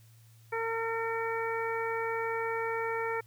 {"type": "harmonic tone", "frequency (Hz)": 454.6, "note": "A#4", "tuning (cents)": -43, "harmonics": [1, 2, 3, 4, 5], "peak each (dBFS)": [-33, -36, -38, -39, -40], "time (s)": [0.52, 3.21], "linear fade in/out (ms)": 10, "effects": ["added 113 Hz sine -55 dBFS peak until 3.26 s", "white hiss -65 dBFS RMS until 3.26 s"]}